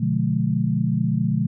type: chord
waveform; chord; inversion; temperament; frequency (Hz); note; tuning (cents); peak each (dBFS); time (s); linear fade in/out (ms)
sine; B diminished seventh; none; just; 123.47 / 148.16 / 177.8 / 213.4; B2 / D3 / F3 / Ab3; 0 / +16 / +31 / +47; -24; 0-1.47; 10
effects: none